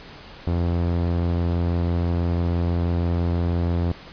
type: tone with low-pass filter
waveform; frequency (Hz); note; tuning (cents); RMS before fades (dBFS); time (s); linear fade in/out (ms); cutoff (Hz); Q
sawtooth; 86.1; F2; -24; -22; 0.47-3.92; 0; 860; 0.53
effects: pink hiss -42 dBFS RMS until 4.12 s + resampled to 11025 Hz